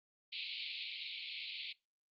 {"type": "band-pass noise", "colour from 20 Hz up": "white", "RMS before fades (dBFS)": -44, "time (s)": [0.32, 1.73], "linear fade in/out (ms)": 10, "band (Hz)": [2200, 4400], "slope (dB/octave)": 96, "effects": ["noise-tail reverb RT60 0.2 s tail -21 dB re dry", "Opus 48 kbps"]}